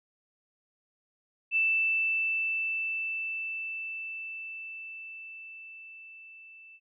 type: tone with level ramp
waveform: sine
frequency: 2650 Hz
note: E7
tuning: 9 cents sharp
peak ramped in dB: -22 to -49 dBFS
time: 1.51-6.8 s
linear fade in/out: 50 ms
effects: none